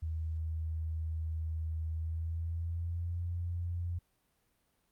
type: tone with pitch glide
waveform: sine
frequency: 80 to 86.74 Hz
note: D#2 to F2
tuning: +49 to -11 cents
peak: -33 dBFS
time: 0.02-3.99 s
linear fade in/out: 10 ms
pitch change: +140 cents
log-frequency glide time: 1.9-3.22 s
effects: pink hiss -75 dBFS RMS until 4.91 s + Opus 48 kbps